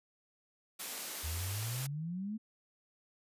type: high-pass noise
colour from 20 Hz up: white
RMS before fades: -41 dBFS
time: 0.79-1.87 s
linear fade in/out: 10 ms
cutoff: 190 Hz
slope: 24 dB/octave
type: exponential sweep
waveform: sine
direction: up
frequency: 75.2 to 224 Hz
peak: -36 dBFS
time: 1.23-2.38 s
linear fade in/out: 20 ms
effects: resampled to 32000 Hz